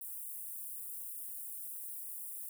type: high-pass noise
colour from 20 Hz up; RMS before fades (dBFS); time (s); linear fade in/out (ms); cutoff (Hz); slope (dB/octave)
white; -44; 0.01-2.49; 2; 8900; 48
effects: none